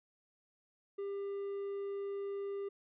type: tone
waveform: triangle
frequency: 398.6 Hz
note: G4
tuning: 29 cents sharp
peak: -35 dBFS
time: 0.98-2.69 s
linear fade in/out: 10 ms
effects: resampled to 8000 Hz